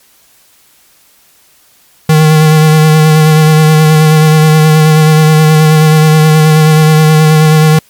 square tone with vibrato, 155.56 Hz, D#3, in tune, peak -3 dBFS, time 2.09-7.79 s, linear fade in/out 5 ms, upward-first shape sine, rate 9.4 Hz, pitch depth 23 cents each way, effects white hiss -46 dBFS RMS until 7.89 s + MP3 96 kbps

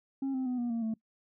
sine tone with pitch steps, 270.8 / 260.2 / 250.1 / 240.3 / 230.9 / 221.9 Hz, C#4 / C4 / B3 / B3 / A#3 / A3, -40 / -9 / +22 / -47 / -16 / +15 cents, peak -27 dBFS, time 0.22-0.94 s, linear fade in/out 5 ms, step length 120 ms, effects noise-tail reverb RT60 0.1 s tail -23 dB re dry + tanh soft clip ceiling -29 dBFS

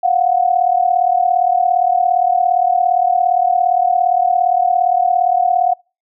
sine tone pair together, 704 / 741.4 Hz, F5 / F#5, +14 / +3 cents, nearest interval minor second, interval 89 cents, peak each -14 dBFS, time 0.03-5.74 s, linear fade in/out 10 ms, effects noise-tail reverb RT60 0.3 s tail -25 dB re dry

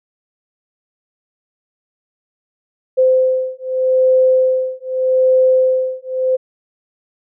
sine beating tone pair, 516 / 516.82 Hz, C5 / C5, -24 / -21 cents, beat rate 0.82 Hz, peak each -14 dBFS, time 2.97-6.37 s, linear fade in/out 20 ms, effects none

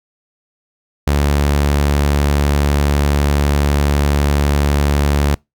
sawtooth tone, 72 Hz, D2, 34 cents flat, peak -8 dBFS, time 1.07-5.35 s, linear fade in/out 5 ms, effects noise-tail reverb RT60 0.2 s tail -26 dB re dry

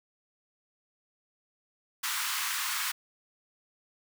pink high-pass noise, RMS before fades -32 dBFS, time 2.03-2.92 s, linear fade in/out 10 ms, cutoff 1000 Hz, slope 48 dB/octave, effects none

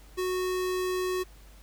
square tone, 368.1 Hz, F#4, 9 cents flat, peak -28 dBFS, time 0.17-1.24 s, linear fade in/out 20 ms, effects added 50 Hz sine -50 dBFS peak until 1.62 s + pink hiss -57 dBFS RMS until 1.62 s

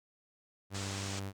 sawtooth tone, 98 Hz, G2, in tune, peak -34 dBFS, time 0.7-1.33 s, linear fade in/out 50 ms
white low-pass noise, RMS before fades -43 dBFS, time 0.74-1.2 s, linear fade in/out 10 ms, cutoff 8100 Hz, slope 48 dB/octave
effects none

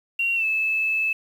sine tone with pitch glide, 2750 to 2615 Hz, F7 to E7, -27 to -15 cents, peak -20 dBFS, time 0.19-1.13 s, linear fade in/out 5 ms, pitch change -88 cents, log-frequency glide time 0.35-0.45 s, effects 8-bit

